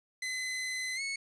sawtooth tone with pitch glide, 2031 to 2202 Hz, B6 to C#7, +48 to -12 cents, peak -30 dBFS, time 0.22-1.16 s, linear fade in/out 5 ms, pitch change +140 cents, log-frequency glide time 0.95-1.01 s, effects resampled to 22050 Hz + 10-bit

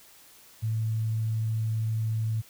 sine tone, 110.9 Hz, A2, 14 cents sharp, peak -25 dBFS, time 0.62-2.42 s, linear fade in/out 20 ms, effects white hiss -54 dBFS RMS until 2.49 s

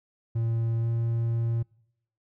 triangle tone with pitch glide, 114.7 to 115.76 Hz, A#2 to A#2, -28 to -12 cents, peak -22 dBFS, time 0.35-1.63 s, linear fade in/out 10 ms, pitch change +16 cents, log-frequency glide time 0.8-0.86 s, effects noise-tail reverb RT60 0.8 s tail -26 dB re dry

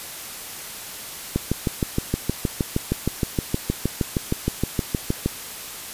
click train, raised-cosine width 3 ms, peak -7 dBFS, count 26, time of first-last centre 1.36-5.26 s, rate 6.41 Hz, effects white hiss -35 dBFS RMS until 5.93 s + resampled to 32000 Hz

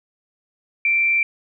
sine tone with frequency modulation, 2349 Hz, D7, in tune, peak -15 dBFS, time 0.85-1.23 s, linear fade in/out 2 ms, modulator 134 Hz, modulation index 0.22, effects none

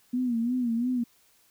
sine tone with vibrato, 240.9 Hz, B3, 43 cents flat, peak -24 dBFS, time 0.13-1.04 s, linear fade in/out 10 ms, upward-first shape sine, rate 2.9 Hz, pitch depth 97 cents each way, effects white hiss -63 dBFS RMS until 1.5 s

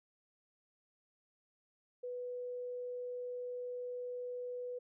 sine tone, 493.7 Hz, B4, 1 cent flat, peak -39 dBFS, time 2.03-4.79 s, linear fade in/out 10 ms, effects none

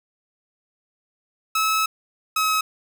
sawtooth tone pair in turn, 1296 / 1279.6 Hz, E6 / D#6, -30 / +48 cents, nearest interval unison, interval 22 cents, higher first, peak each -15 / -15 dBFS, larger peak neither, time 1.55-1.86 / 2.36-2.61 s, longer first, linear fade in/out 5 ms, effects none

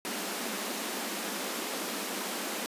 pink high-pass noise, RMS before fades -35 dBFS, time 0.05-2.66 s, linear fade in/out 0 ms, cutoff 190 Hz, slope 96 dB/octave, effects resampled to 32000 Hz

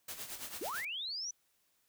white noise with tremolo, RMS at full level -42 dBFS, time 0.08-0.85 s, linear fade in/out 5 ms, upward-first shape sine, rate 9 Hz, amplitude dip 65%
sine linear sweep, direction up, 262.7 to 6030 Hz, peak -37 dBFS, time 0.61-1.31 s, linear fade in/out 5 ms
effects white hiss -75 dBFS RMS until 1.88 s

